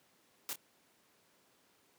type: noise with echo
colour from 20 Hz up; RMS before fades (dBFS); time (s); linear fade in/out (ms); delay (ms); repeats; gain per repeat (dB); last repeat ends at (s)
white; -39; 0.49-0.53; 0; 27; 1; -10; 0.557
effects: pink hiss -69 dBFS RMS until 1.98 s + high-pass 200 Hz 12 dB/octave

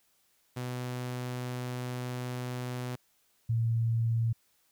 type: tone pair in turn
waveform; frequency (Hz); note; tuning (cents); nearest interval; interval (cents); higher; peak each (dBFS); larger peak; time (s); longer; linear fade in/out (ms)
sawtooth / sine; 124.8 / 114.65; B2 / A#2; +19 / -28; minor second; 147; first; -30 / -25; second; 0.56-2.96 / 3.49-4.33; first; 10
effects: white hiss -70 dBFS RMS until 4.71 s

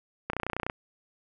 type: click train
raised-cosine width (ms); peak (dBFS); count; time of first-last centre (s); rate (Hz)
0.5; -15; 13; 0.3-0.699; 30.1
effects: none

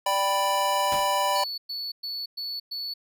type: chord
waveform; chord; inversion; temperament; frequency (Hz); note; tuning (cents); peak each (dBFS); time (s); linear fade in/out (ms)
square; G major; second; equal; 587.3 / 784 / 987.8; D5 / G5 / B5; 0 / 0 / 0; -29 / -29 / -25; 0.06-1.44; 5
type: noise with exponential decay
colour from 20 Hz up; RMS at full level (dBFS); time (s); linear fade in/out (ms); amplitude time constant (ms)
pink; -32; 0.92-1.16; 1; 51
type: tone bursts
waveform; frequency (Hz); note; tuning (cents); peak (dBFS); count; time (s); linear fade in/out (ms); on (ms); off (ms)
triangle; 4438; C#8; +1; -29; 5; 1.35-2.94; 10; 230; 110
effects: none

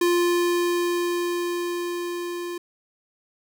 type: tone with level ramp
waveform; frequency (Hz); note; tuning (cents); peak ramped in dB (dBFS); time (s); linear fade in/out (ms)
square; 349.2; F4; 0; -18 to -30; 0.01-2.58; 5
effects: none

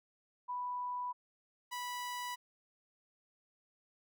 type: tone pair in turn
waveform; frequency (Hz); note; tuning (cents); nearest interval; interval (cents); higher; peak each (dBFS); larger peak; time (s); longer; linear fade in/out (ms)
sine / sawtooth; 987.8 / 983.3; B5 / B5; 0 / -8; unison; 8; first; -36 / -35; second; 0.48-1.13 / 1.71-2.36; neither; 20
effects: none

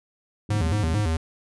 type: band-pass noise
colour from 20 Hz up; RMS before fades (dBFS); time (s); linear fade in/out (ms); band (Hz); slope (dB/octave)
pink; -32; 0.49-1.01; 2; 110 to 240; 24
type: tone with vibrato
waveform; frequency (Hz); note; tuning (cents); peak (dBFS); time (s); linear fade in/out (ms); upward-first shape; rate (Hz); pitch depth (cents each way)
square; 92; F#2; -9; -22; 0.5-1.17; 5; square; 4.5; 230
effects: resampled to 24000 Hz

